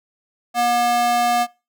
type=tone with high-pass filter; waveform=square; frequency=240 Hz; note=B3; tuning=49 cents flat; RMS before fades=-18 dBFS; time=0.54-1.47 s; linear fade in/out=50 ms; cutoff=620 Hz; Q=2.4; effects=noise-tail reverb RT60 0.3 s tail -24 dB re dry